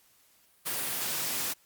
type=high-pass noise; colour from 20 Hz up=white; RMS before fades=-32 dBFS; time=0.65-1.54 s; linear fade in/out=20 ms; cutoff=110 Hz; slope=96 dB/octave; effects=white hiss -64 dBFS RMS until 1.65 s + Opus 48 kbps